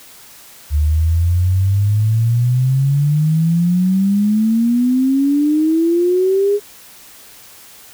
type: exponential sweep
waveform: sine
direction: up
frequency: 72.7 to 415.3 Hz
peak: -11 dBFS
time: 0.7-6.6 s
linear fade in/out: 50 ms
effects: white hiss -41 dBFS RMS until 7.93 s